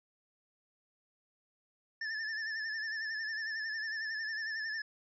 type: tone with vibrato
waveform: square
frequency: 1760 Hz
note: A6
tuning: in tune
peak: -36 dBFS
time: 2.01-4.82 s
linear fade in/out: 5 ms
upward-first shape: sine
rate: 11 Hz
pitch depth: 58 cents each way
effects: resampled to 16000 Hz